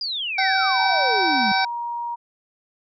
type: exponential sweep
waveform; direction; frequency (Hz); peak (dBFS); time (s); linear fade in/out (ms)
sine; down; 4978 to 194.5; -24; 0.01-1.52; 2
type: harmonic tone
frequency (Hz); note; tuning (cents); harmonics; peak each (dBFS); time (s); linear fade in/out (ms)
766; G5; -40; 1 / 2 / 3 / 5 / 6 / 7; -21 / -24 / -26 / -28 / -29 / -29; 0.38-1.65; 5
type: tone with pitch glide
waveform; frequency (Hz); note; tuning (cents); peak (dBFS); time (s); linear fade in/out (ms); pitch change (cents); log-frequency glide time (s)
sine; 958 to 946.4; A#5 to A#5; +47 to +26; -25; 0.78-2.16; 20; -21; 1.08-1.75
effects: none